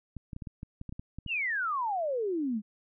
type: clicks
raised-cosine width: 5 ms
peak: -27 dBFS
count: 12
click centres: 0.167 / 0.332 / 0.364 / 0.422 / 0.472 / 0.631 / 0.814 / 0.893 / 0.925 / 0.995 / 1.186 / 1.263 s
type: exponential sweep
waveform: sine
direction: down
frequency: 2960 to 200 Hz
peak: -28 dBFS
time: 1.27-2.62 s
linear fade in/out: 50 ms
effects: none